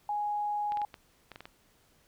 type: tone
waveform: sine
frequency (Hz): 830.6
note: G#5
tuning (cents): 0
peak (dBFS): -29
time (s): 0.09-0.85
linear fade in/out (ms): 2
type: clicks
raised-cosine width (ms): 0.3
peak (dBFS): -28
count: 8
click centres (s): 0.721 / 0.772 / 0.817 / 0.942 / 1.317 / 1.359 / 1.406 / 1.455
effects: pink hiss -66 dBFS RMS until 2.07 s